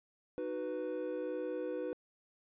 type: chord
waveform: triangle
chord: B major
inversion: first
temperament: just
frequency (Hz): 308.7 / 370.4 / 493.9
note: D#4 / F#4 / B4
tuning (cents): -14 / +2 / 0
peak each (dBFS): -40 / -40 / -36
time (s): 0.38-1.93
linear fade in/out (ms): 0
effects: resampled to 8000 Hz